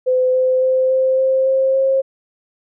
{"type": "tone with pitch steps", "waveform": "sine", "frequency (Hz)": [510, 514.1, 518.3, 522.5, 526.8, 531, 535.4], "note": ["C5", "C5", "C5", "C5", "C5", "C5", "C5"], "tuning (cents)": [-44, -31, -16, -2, 12, 25, 40], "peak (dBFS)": -12, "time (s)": [0.06, 2.02], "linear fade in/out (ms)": 20, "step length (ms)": 280, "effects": []}